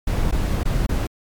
brown noise with dropouts, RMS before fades -20 dBFS, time 0.07-1.07 s, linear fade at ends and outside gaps 5 ms, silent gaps 0.313-0.323 / 0.634-0.653 / 0.865-0.891 s, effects MP3 96 kbps

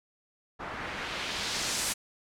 white noise with low-pass filter sweep, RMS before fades -34 dBFS, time 0.59-1.94 s, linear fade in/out 20 ms, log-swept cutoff 1200 to 9900 Hz, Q 1.1, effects none

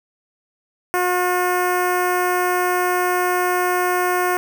10% pulse tone with notch filter, 360 Hz, F#4, 47 cents flat, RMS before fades -19 dBFS, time 0.94-4.37 s, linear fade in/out 0 ms, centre 4100 Hz, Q 0.5, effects none

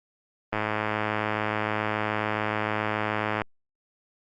click train, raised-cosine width 0.5 ms, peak -11 dBFS, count 310, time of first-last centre 0.53-3.418 s, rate 107 Hz, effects Opus 32 kbps

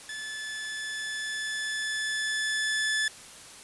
sawtooth tone with level ramp, 1735 Hz, A6, 25 cents flat, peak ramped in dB -32 to -21 dBFS, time 0.09-3.08 s, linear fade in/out 2 ms, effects white hiss -47 dBFS RMS until 3.63 s + resampled to 24000 Hz

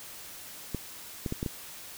clicks, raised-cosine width 3 ms, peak -18 dBFS, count 5, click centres 0.747 / 1.262 / 1.324 / 1.429 / 1.462 s, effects white hiss -45 dBFS RMS until 1.97 s

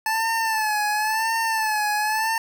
25% pulse tone with vibrato, 872 Hz, A5, 16 cents flat, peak -17 dBFS, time 0.06-2.38 s, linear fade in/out 2 ms, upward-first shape sine, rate 0.95 Hz, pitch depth 69 cents each way, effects none

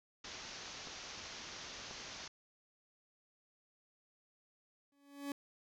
white low-pass noise, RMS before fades -49 dBFS, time 0.24-2.28 s, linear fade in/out 5 ms, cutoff 6600 Hz, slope 96 dB/octave
clicks, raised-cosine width 1 ms, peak -35 dBFS, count 2, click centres 0.873 / 1.911 s
40% pulse tone with exponential growth, 282.3 Hz, C#4, 32 cents sharp, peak -36 dBFS, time 4.92-5.32 s, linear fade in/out 2 ms, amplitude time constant 86 ms
effects none

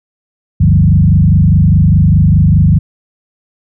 sine tone with frequency modulation, 123.47 Hz, B2, in tune, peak -4 dBFS, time 0.6-2.79 s, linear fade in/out 10 ms, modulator 24.9 Hz, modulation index 2.3, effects none

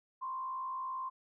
sine tone with frequency modulation, 1046.5 Hz, C6, in tune, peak -36 dBFS, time 0.21-1.1 s, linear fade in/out 20 ms, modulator 58.5 Hz, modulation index 0.51, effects none

